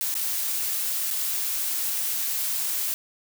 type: noise with dropouts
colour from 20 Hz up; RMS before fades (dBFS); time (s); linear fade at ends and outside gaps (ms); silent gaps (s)
blue; -27; 0.01-2.94; 0; 0.141-0.152 / 1.104-1.11
effects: none